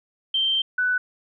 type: tone pair in turn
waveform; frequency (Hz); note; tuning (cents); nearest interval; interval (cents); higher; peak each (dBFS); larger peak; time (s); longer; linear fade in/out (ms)
sine; 3136 / 1492; G7 / F#6; 0 / +14; octave + minor second; 1286; first; -19; neither; 0.34-0.62 / 0.78-0.98; first; 5
effects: none